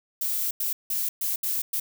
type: noise bursts at uneven times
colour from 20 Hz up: violet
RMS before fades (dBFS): -27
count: 6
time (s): 0.21-0.51 / 0.6-0.73 / 0.9-1.09 / 1.21-1.36 / 1.43-1.62 / 1.73-1.8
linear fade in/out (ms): 5
effects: none